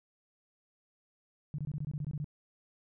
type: tone bursts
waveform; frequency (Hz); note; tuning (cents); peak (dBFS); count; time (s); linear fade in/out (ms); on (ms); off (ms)
sine; 147.9; D3; +13; -33; 11; 1.54-2.244; 0; 44; 22
effects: none